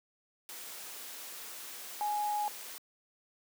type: tone in noise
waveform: sine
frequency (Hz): 834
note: G#5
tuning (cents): +7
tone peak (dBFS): -30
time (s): 2.01-2.48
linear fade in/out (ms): 0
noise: white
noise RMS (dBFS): -45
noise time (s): 0.49-2.78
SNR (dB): +12
effects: high-pass 300 Hz 12 dB/octave